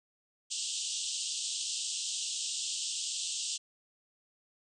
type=band-pass noise; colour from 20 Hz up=white; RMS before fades=-36 dBFS; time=0.5-3.58 s; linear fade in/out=20 ms; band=2800 to 8500 Hz; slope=96 dB/octave; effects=none